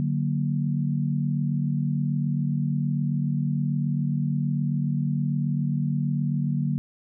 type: chord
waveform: sine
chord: D augmented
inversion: none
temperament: equal with one note detuned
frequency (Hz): 146.24 / 185 / 233.1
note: D3 / F#3 / A#3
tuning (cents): -7 / 0 / 0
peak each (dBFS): -24 / -29 / -29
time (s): 0-6.78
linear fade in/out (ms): 0
effects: none